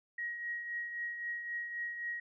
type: tone with tremolo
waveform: sine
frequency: 1894 Hz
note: A#6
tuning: 27 cents sharp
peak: -34 dBFS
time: 0.18-2.2 s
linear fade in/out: 5 ms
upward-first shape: triangle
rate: 3.8 Hz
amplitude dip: 55%
effects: none